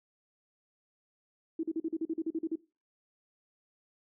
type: tone bursts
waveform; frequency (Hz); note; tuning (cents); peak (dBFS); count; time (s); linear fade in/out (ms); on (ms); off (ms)
sine; 324.9; E4; -25; -29; 12; 1.59-2.557; 5; 43; 41
effects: noise-tail reverb RT60 0.3 s tail -20 dB re dry